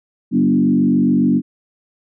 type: tone with frequency modulation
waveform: sine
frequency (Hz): 240.4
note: B3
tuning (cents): -46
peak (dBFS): -11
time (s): 0.31-1.42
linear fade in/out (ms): 50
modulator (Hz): 47.2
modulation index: 1.3
effects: none